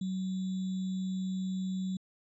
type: tone with sample-and-hold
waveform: sine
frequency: 187.6 Hz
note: F#3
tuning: 24 cents sharp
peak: -31 dBFS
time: 0.01-1.97 s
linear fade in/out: 5 ms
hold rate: 3675 Hz
effects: resampled to 22050 Hz